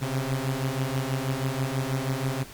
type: beating tone pair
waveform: sawtooth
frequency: 129.7 / 135.9 Hz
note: C3 / C#3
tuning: -15 / -34 cents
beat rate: 6.2 Hz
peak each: -25 dBFS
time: 0.01-2.44 s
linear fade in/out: 20 ms
effects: pink hiss -45 dBFS RMS until 2.53 s + Opus 48 kbps